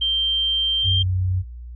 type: tone with pitch glide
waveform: sine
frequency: 3150 to 3170 Hz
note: G7 to G7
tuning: +8 to +19 cents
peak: -18 dBFS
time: 0.01-1.03 s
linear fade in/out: 10 ms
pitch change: +11 cents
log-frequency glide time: 0.81-0.88 s
type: tone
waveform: sine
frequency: 92.5 Hz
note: F#2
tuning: in tune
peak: -18 dBFS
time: 0.83-1.44 s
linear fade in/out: 50 ms
effects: added 60 Hz sine -33 dBFS peak until 1.75 s

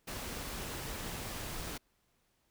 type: noise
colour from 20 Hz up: pink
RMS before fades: -41 dBFS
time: 0.07-1.78 s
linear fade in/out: 10 ms
effects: pink hiss -75 dBFS RMS until 2.5 s

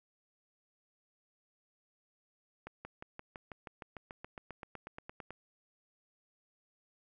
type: accelerating click train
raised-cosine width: 0.5 ms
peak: -29 dBFS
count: 20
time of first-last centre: 2.67-5.306 s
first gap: 180 ms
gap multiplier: 0.97
effects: none

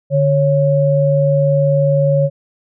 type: tone pair together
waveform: sine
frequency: 146.83 / 552.3 Hz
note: D3 / C#5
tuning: 0 / -6 cents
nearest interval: octave + major seventh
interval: 2294 cents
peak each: -13 dBFS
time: 0.1-2.3 s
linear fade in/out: 50 ms
effects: none

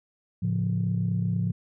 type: chord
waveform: sine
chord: A augmented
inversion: none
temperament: equal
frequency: 110 / 138.59 / 174.61 Hz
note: A2 / C#3 / E#3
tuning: 0 / 0 / 0 cents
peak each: -26 / -31 / -26 dBFS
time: 0.42-1.52 s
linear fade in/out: 10 ms
effects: tanh soft clip ceiling -16 dBFS

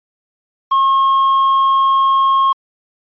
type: tone with quantisation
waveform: triangle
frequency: 1080 Hz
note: C#6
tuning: 45 cents flat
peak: -8 dBFS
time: 0.71-2.53 s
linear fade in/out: 10 ms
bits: 6
effects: resampled to 11025 Hz

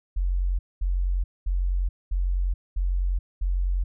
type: tone bursts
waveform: sine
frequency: 45.1 Hz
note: F#1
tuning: 44 cents flat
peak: -21 dBFS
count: 6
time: 0.16-3.84 s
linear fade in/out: 10 ms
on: 430 ms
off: 220 ms
effects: none

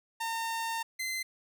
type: tone pair in turn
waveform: sawtooth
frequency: 911 / 2064 Hz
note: A#5 / C7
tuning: -40 / -24 cents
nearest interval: octave + major second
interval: 1416 cents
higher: second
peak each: -28 / -29 dBFS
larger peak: first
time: 0.2-0.83 / 0.99-1.23 s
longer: first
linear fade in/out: 10 ms
effects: none

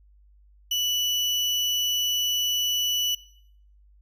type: tone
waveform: 35% pulse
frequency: 2960 Hz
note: F#7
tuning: in tune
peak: -21 dBFS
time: 0.71-3.15 s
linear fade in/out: 5 ms
effects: noise-tail reverb RT60 0.7 s tail -21 dB re dry + added 50 Hz sine -53 dBFS peak until 4.01 s

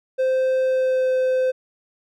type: tone with pitch glide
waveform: triangle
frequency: 520 to 515.2 Hz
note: C5 to C5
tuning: -11 to -27 cents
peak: -15 dBFS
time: 0.18-1.52 s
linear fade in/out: 20 ms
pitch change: -16 cents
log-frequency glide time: 0.62-1.12 s
effects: none

